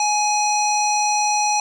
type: tone with low-pass filter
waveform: square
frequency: 838 Hz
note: G#5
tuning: 15 cents sharp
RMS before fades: -19 dBFS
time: 0-1.6 s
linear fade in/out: 2 ms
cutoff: 6300 Hz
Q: 4.7
effects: none